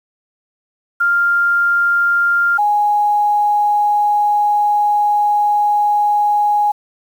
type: tone pair in turn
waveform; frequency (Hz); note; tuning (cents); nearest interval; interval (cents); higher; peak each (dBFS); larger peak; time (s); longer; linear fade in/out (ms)
sine; 1396.9 / 830.3; F6 / G#5; 0 / -1; major sixth; 901; first; -11 / -11; neither; 1-2.58 / 2.58-6.72; second; 10
effects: 7-bit